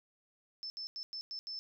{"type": "tone bursts at uneven times", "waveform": "sine", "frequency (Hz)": 5274, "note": "E8", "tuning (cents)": 0, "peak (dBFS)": -39, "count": 6, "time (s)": [[0.63, 0.7], [0.77, 0.87], [0.96, 1.03], [1.13, 1.21], [1.31, 1.39], [1.47, 1.59]], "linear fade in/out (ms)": 0, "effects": []}